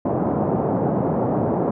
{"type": "band-pass noise", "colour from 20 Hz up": "pink", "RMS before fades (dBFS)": -21, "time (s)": [0.05, 1.71], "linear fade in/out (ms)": 5, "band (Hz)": [120, 840], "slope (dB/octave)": 24, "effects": []}